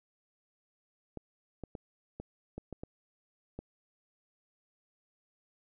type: clicks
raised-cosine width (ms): 2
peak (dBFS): -27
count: 8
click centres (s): 1.173 / 1.637 / 1.752 / 2.2 / 2.58 / 2.727 / 2.835 / 3.59
effects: none